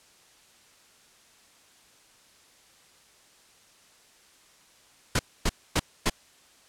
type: noise bursts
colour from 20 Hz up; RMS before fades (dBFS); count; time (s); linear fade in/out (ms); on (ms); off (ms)
pink; -23; 4; 5.15-6.098; 5; 42; 260
effects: white hiss -58 dBFS RMS until 6.68 s + low-pass 9000 Hz 12 dB/octave